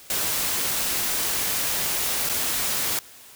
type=noise with dropouts; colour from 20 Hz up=white; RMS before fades=-25 dBFS; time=0.1-2.99 s; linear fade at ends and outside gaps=2 ms; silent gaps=2.291-2.295 s; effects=white hiss -47 dBFS RMS until 3.35 s